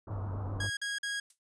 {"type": "low-pass noise", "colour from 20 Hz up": "pink", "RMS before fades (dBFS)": -43, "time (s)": [0.07, 0.67], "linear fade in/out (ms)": 5, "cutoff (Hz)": 1300, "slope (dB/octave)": 48}
{"type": "tone with vibrato", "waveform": "triangle", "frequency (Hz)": 98, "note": "G2", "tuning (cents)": 0, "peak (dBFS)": -32, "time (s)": [0.1, 0.7], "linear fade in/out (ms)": 10, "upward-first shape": "sine", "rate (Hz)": 7.6, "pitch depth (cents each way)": 65}
{"type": "tone bursts", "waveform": "sawtooth", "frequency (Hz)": 1644, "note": "G#6", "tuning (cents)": -18, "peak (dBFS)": -29, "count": 3, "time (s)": [0.6, 1.2], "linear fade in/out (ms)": 5, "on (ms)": 170, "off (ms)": 45}
{"type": "noise with exponential decay", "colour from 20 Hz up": "violet", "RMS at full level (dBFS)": -46, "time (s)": [1.3, 1.39], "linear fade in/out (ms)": 2, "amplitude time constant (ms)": 18}
{"effects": ["resampled to 22050 Hz"]}